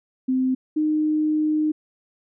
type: tone pair in turn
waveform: sine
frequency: 258.9 / 307 Hz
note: C4 / D#4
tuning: -18 / -23 cents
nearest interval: minor third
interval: 295 cents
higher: second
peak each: -18 dBFS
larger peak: neither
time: 0.28-0.55 / 0.76-1.72 s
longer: second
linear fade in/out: 10 ms
effects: none